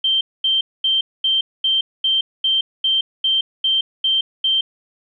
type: tone bursts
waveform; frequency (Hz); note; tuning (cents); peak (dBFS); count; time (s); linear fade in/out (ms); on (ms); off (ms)
sine; 3136; G7; 0; -14; 12; 0.04-4.61; 5; 170; 230
effects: none